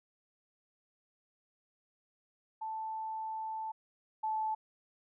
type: tone pair in turn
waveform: sine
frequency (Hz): 880 / 871.4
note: A5 / A5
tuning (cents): 0 / -17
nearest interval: unison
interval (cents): 17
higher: first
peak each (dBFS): -36 / -31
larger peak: second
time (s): 2.61-3.72 / 4.23-4.55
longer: first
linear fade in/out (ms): 10
effects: none